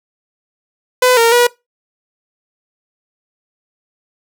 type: tone with pitch steps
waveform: sawtooth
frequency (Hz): 503 / 461.5 / 483.7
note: B4 / A#4 / B4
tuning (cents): +32 / -17 / -36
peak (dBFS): -4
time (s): 1.02-1.47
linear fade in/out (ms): 5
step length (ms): 150
effects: noise-tail reverb RT60 0.2 s tail -21 dB re dry